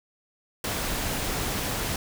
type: noise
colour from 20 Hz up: pink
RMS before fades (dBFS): -29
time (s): 0.64-1.96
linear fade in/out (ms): 2
effects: none